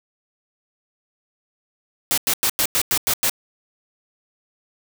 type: noise bursts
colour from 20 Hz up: white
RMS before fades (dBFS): -19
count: 8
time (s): 2.11-3.296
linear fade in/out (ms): 0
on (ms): 66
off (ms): 94
effects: none